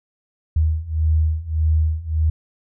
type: beating tone pair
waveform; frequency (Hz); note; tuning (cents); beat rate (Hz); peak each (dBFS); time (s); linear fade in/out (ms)
sine; 77.78 / 79.48; D#2 / D#2; 0 / +37; 1.7; -20 / -18; 0.56-2.3; 5
effects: none